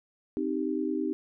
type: chord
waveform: sine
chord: C minor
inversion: none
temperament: equal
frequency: 261.6 / 311.1 / 392 Hz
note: C4 / Eb4 / G4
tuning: 0 / 0 / 0 cents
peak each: -32 / -30 / -33 dBFS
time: 0.37-1.13 s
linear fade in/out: 0 ms
effects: none